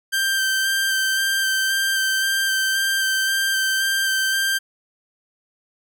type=tone with vibrato; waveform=sawtooth; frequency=1568 Hz; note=G6; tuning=in tune; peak=-15 dBFS; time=0.12-4.59 s; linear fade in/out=20 ms; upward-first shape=square; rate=1.9 Hz; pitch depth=12 cents each way; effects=none